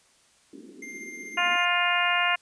pink band-pass noise, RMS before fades -46 dBFS, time 0.53-1.56 s, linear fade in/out 2 ms, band 220 to 400 Hz, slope 48 dB/octave
square tone with tremolo, 2100 Hz, C7, 6 cents sharp, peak -37 dBFS, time 0.82-1.65 s, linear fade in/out 5 ms, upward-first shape sine, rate 16 Hz, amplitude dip 35%
harmonic tone, 352.1 Hz, F4, 14 cents sharp, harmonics 2 / 3 / 4 / 5 / 6 / 7 / 8, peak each -29 / -29 / -29 / -29 / -29 / -29 / -29 dBFS, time 1.37-2.36 s, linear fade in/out 10 ms
effects white hiss -61 dBFS RMS until 2.41 s + resampled to 22050 Hz

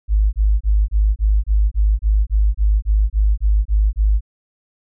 sine tone bursts, 51.91 Hz, G#1, in tune, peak -11 dBFS, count 15, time 0.08-4.208 s, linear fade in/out 50 ms, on 250 ms, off 27 ms, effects none

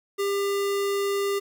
square tone, 399.5 Hz, G4, 33 cents sharp, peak -24 dBFS, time 0.18-1.4 s, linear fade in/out 20 ms, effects 10-bit

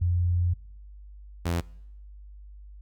sine / sawtooth tone pair in turn, 87.8 / 85.3 Hz, F2 / F2, +10 / -40 cents, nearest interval minor second, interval 50 cents, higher first, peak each -21 dBFS, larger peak neither, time 0.01-0.54 / 1.45-1.61 s, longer first, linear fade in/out 10 ms, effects noise-tail reverb RT60 0.8 s tail -24 dB re dry + added 50 Hz sine -43 dBFS peak until 2.81 s

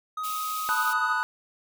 triangle tone, 1257 Hz, D#6, 17 cents sharp, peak -27 dBFS, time 0.17-1.13 s, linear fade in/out 5 ms
white high-pass noise, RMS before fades -37 dBFS, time 0.23-0.94 s, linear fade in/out 20 ms, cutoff 2200 Hz, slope 96 dB/octave
triangle chord, B dominant seventh, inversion third, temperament equal, 880 / 987.8 / 1244.5 / 1480 Hz, A5 / B5 / D#6 / F#6, 0 / 0 / 0 / 0 cents, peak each -30 / -30 / -28 / -25 dBFS, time 0.69-1.23 s, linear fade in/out 0 ms
effects none

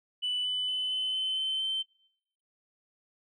sine tone with pitch steps, 2981 / 3000 / 3019 / 3038 / 3058 / 3077 / 3097 Hz, F#7 / F#7 / F#7 / F#7 / G7 / G7 / G7, +12 / +23 / +34 / +45 / -44 / -33 / -22 cents, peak -27 dBFS, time 0.22-1.83 s, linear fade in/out 20 ms, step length 230 ms, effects noise-tail reverb RT60 0.8 s tail -25 dB re dry + tanh soft clip ceiling -25 dBFS

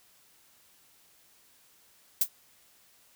violet noise with exponential decay, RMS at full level -17 dBFS, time 2.21-2.29 s, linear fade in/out 5 ms, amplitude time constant 16 ms, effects white hiss -62 dBFS RMS until 3.15 s

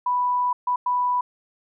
sine tone bursts at uneven times, 987.8 Hz, B5, in tune, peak -19 dBFS, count 3, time 0.06-0.53 / 0.67-0.76 / 0.86-1.21 s, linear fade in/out 5 ms, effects none

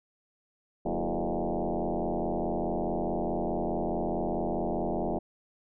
sine tone with frequency modulation, 186.6 Hz, F#3, 15 cents sharp, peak -27 dBFS, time 0.85-5.19 s, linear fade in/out 10 ms, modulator 84.7 Hz, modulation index 7, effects none

